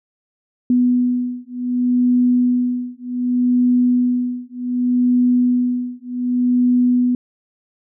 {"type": "beating tone pair", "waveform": "sine", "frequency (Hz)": [246.9, 247.56], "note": ["B3", "B3"], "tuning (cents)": [0, 4], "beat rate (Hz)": 0.66, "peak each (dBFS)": -17, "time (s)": [0.7, 7.15], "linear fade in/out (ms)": 2, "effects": []}